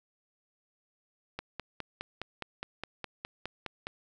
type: click train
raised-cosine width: 0.3 ms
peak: -20 dBFS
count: 13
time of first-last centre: 1.39-3.869 s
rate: 4.84 Hz
effects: none